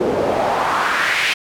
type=noise with band-pass filter sweep; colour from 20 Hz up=pink; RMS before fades=-18 dBFS; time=0-1.34 s; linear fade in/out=10 ms; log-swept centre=370 to 2600 Hz; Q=2.5; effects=none